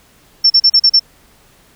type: tone bursts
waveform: sine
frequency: 5410 Hz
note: E8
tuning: 44 cents sharp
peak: -5 dBFS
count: 6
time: 0.44-0.996 s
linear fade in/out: 10 ms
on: 61 ms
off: 38 ms
effects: pink hiss -49 dBFS RMS until 1.75 s